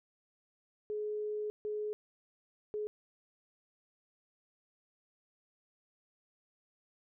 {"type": "tone bursts at uneven times", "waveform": "sine", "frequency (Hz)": 422.4, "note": "G#4", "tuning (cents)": 29, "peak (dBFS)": -34, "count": 3, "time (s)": [[0.9, 1.5], [1.65, 1.93], [2.74, 2.87]], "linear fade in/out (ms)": 0, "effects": []}